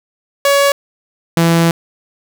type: tone pair in turn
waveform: sawtooth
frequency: 562 / 167.08 Hz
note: C#5 / E3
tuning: +24 / +24 cents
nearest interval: octave + major sixth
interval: 2100 cents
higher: first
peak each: -5 dBFS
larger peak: neither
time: 0.45-0.72 / 1.37-1.71 s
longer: second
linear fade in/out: 2 ms
effects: none